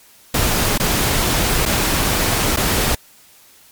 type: noise with dropouts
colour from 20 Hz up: pink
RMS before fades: -17 dBFS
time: 0.34-2.95 s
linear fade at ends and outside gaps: 5 ms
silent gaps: 0.778-0.798 / 1.655-1.659 / 2.562-2.57 s
effects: white hiss -48 dBFS RMS until 3.71 s + MP3 96 kbps